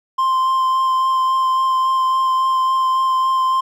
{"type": "tone with vibrato", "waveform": "triangle", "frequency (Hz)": 1046.5, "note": "C6", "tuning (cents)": 0, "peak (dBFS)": -12, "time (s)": [0.18, 3.61], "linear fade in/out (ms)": 10, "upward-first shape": "sine", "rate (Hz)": 3.6, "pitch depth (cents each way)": 10, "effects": []}